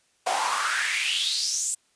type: noise with high-pass filter sweep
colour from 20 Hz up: pink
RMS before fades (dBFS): -26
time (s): 0.26-1.75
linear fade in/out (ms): 10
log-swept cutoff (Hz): 680 to 8200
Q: 5.4
effects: white hiss -66 dBFS RMS until 1.95 s + resampled to 22050 Hz